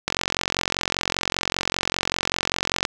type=click train; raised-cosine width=0.2 ms; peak=-3 dBFS; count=126; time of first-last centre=0.08-2.852 s; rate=45.1 Hz; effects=none